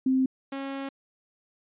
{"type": "tone pair in turn", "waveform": ["sine", "sawtooth"], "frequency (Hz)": [261.6, 273.2], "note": ["C4", "C#4"], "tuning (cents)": [0, -25], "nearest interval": "minor second", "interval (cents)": 75, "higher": "second", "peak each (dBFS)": [-20, -28], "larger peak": "first", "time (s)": [[0.06, 0.26], [0.52, 0.89]], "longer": "second", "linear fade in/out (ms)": 5, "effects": ["resampled to 8000 Hz"]}